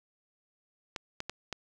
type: clicks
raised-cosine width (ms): 0.2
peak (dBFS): -18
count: 4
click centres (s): 0.962 / 1.204 / 1.296 / 1.527
effects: none